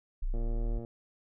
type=linear sweep; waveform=sine; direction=up; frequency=30.23 to 39.75 Hz; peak=-28 dBFS; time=0.22-0.79 s; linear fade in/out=10 ms
type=click train; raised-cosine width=2 ms; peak=-30 dBFS; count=60; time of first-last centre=0.34-0.849 s; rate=116 Hz
effects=none